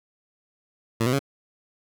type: tone with pitch steps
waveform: 15% pulse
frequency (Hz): 114 / 125.76 / 138.74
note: A#2 / B2 / C#3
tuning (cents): -38 / +32 / +2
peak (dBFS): -14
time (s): 1-1.192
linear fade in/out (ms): 10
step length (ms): 64
effects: none